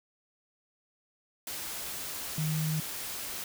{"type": "tone in noise", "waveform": "sine", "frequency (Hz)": 155.9, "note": "D#3", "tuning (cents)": 4, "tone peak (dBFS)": -28, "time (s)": [2.38, 2.8], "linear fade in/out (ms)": 2, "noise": "white", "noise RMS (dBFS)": -38, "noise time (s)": [1.47, 3.44], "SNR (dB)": 7, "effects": []}